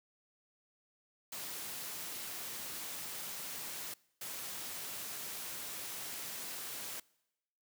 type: noise bursts at uneven times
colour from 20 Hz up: white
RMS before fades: -43 dBFS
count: 2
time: 1.32-3.94 / 4.21-7 s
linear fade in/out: 5 ms
effects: noise-tail reverb RT60 0.9 s tail -24 dB re dry + high-pass 100 Hz 12 dB/octave